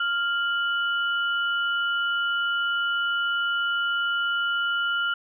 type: tone pair together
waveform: sine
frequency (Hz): 1396.9 / 2960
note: F6 / F#7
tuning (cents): 0 / 0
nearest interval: octave + minor second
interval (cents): 1300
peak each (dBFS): -23 / -30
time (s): 0-5.14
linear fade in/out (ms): 5
effects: none